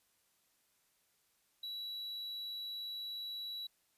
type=tone; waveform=triangle; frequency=3919 Hz; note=B7; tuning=14 cents flat; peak=-39 dBFS; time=1.63-3.67 s; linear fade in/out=5 ms; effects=white hiss -75 dBFS RMS until 3.97 s + resampled to 32000 Hz